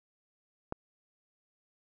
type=click; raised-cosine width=1 ms; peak=-20 dBFS; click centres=0.724 s; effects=none